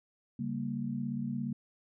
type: chord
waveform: sine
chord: G diminished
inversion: second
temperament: equal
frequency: 138.59 / 196 / 233.1 Hz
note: Db3 / G3 / Bb3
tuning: 0 / 0 / 0 cents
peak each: -38 / -38 / -35 dBFS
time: 0.39-1.53 s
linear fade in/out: 5 ms
effects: none